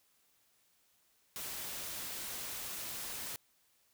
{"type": "noise", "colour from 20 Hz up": "white", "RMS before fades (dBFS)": -42, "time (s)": [1.36, 3.36], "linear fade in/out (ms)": 0, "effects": ["white hiss -72 dBFS RMS until 3.93 s"]}